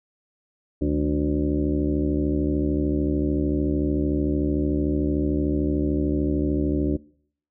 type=harmonic tone with a mistuned harmonic; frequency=73.42 Hz; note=D2; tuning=in tune; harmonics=1 / 2 / 3 / 4 / 5 / 7 / 8; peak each=-26 / -30 / -31 / -23 / -28 / -36 / -37 dBFS; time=0.81-6.97 s; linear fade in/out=10 ms; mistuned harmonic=2; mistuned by=+110 cents; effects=noise-tail reverb RT60 0.6 s tail -23 dB re dry